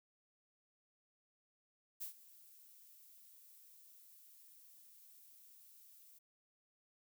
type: noise with ADSR envelope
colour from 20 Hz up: violet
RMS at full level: -43 dBFS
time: 2-6.19 s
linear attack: 19 ms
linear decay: 110 ms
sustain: -19 dB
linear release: 12 ms
effects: none